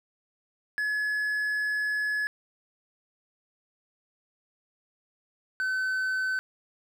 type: tone pair in turn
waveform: triangle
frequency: 1700 / 1522 Hz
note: G#6 / F#6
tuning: +40 / +48 cents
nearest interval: major second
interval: 192 cents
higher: first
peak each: -24 dBFS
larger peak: neither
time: 0.78-2.27 / 5.6-6.39 s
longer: first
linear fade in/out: 0 ms
effects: none